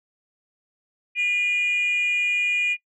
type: tone with frequency modulation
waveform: sine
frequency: 2433 Hz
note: D#7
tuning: 39 cents flat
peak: -18 dBFS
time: 1.15-2.77 s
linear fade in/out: 50 ms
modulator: 434 Hz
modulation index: 0.32
effects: noise-tail reverb RT60 0.1 s tail -21 dB re dry + tanh soft clip ceiling -16 dBFS